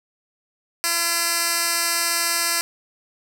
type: tone with band-pass filter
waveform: 10% pulse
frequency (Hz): 339.3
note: F4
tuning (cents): -50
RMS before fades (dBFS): -22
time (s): 0.84-2.61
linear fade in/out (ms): 0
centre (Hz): 8700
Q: 0.69
effects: none